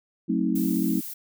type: chord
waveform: sine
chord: F# diminished seventh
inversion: none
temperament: just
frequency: 185 / 222 / 266.4 / 319.7 Hz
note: F#3 / A3 / C4 / Eb4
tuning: 0 / +16 / +31 / +47 cents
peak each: -27 dBFS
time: 0.28-1.01 s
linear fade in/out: 20 ms
type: noise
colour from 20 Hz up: violet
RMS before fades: -36 dBFS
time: 0.55-1.14 s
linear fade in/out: 10 ms
effects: none